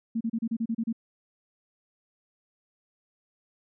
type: tone bursts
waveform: sine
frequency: 227.6 Hz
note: A#3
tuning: 41 cents flat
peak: -25 dBFS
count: 9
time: 0.15-0.928 s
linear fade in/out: 10 ms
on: 58 ms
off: 32 ms
effects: none